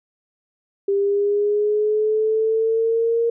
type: linear sweep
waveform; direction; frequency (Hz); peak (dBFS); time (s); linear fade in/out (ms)
sine; up; 396.3 to 466.2; -16; 0.88-3.3; 5
effects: none